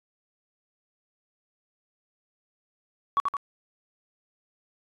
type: tone with echo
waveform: sine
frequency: 1124 Hz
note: C#6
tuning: 24 cents sharp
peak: -18 dBFS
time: 3.17-3.2 s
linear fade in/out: 0 ms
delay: 84 ms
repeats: 2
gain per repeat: -4 dB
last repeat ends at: 3.368 s
effects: tanh soft clip ceiling -16 dBFS + resampled to 24000 Hz